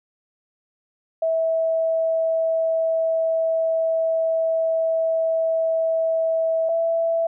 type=tone pair in turn; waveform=sine; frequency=651 / 662.4 Hz; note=E5 / E5; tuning=-22 / +8 cents; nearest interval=unison; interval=30 cents; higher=second; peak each=-18 dBFS; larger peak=neither; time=1.22-6.69 / 6.69-7.27 s; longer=first; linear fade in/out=5 ms; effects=none